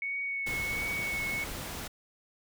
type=tone with vibrato; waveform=sine; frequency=2217 Hz; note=C#7; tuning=in tune; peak=-31 dBFS; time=0.02-1.44 s; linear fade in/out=2 ms; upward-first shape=triangle; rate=1.4 Hz; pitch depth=21 cents each way
type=noise; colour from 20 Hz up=pink; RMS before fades=-39 dBFS; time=0.46-1.88 s; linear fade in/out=10 ms
effects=none